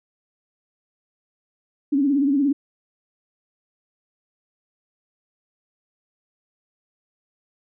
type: tone with vibrato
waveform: sine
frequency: 279.9 Hz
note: C#4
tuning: 17 cents sharp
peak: -16 dBFS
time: 1.92-2.53 s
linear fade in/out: 10 ms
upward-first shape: sine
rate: 17 Hz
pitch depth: 94 cents each way
effects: none